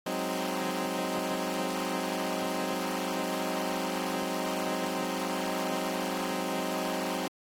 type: chord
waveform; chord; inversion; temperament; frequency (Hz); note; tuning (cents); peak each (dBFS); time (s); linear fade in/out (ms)
15% pulse; Ab dominant seventh; third; equal with one note detuned; 184.46 / 207.7 / 261.6 / 311.1; Gb3 / Ab3 / C4 / Eb4; -5 / 0 / 0 / 0; -29 / -33 / -28 / -30; 0.06-7.28; 5
effects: AAC 48 kbps